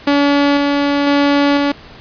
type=tone with tremolo; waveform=sawtooth; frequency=285.1 Hz; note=C#4; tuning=49 cents sharp; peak=-6 dBFS; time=0.07-1.72 s; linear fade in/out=5 ms; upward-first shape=square; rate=1 Hz; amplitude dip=25%; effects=pink hiss -38 dBFS RMS until 2 s + resampled to 11025 Hz